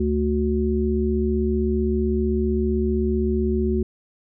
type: harmonic tone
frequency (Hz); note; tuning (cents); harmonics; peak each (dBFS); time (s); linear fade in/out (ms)
73.7; D2; +7; 1 / 3 / 5; -23 / -23 / -23; 0-3.83; 5
effects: none